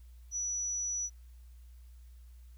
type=tone; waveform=sine; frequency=5900 Hz; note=F#8; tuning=6 cents flat; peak=-32 dBFS; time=0.31-1.1 s; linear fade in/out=50 ms; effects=added 60 Hz sine -50 dBFS peak until 2.57 s + white hiss -71 dBFS RMS until 2.57 s